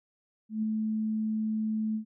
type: tone with ADSR envelope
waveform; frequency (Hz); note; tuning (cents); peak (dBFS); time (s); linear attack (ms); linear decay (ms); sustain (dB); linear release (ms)
sine; 217.6; A3; -19; -25; 0.49-2.05; 140; 4; -2; 98
effects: none